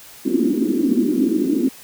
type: band-pass noise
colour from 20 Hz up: white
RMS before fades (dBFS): -18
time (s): 0.25-1.69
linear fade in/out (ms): 10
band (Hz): 230 to 330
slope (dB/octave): 48
effects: white hiss -42 dBFS RMS until 1.83 s